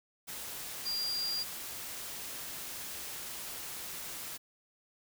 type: tone in noise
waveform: sine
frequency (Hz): 4780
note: D8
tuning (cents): +30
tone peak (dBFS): -32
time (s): 0.85-1.44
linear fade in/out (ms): 20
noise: white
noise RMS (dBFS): -42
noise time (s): 0.27-4.38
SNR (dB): +7
effects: none